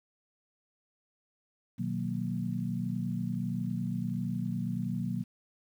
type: chord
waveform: sine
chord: B major seventh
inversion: none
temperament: equal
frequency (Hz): 123.47 / 155.56 / 185 / 233.1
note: B2 / D#3 / F#3 / A#3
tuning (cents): 0 / 0 / 0 / 0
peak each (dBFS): -36 / -39 / -34 / -36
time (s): 1.78-5.24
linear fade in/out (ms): 20
effects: 10-bit